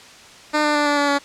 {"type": "tone with pitch steps", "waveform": "10% pulse", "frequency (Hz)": [301.9, 298.1, 294.3, 290.6, 286.9, 283.3], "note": ["D4", "D4", "D4", "D4", "D4", "C#4"], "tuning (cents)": [48, 26, 4, -18, -40, 38], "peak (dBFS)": -8, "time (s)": [0.53, 1.19], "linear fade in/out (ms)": 20, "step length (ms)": 110, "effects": ["white hiss -43 dBFS RMS until 1.24 s", "low-pass 6000 Hz 12 dB/octave"]}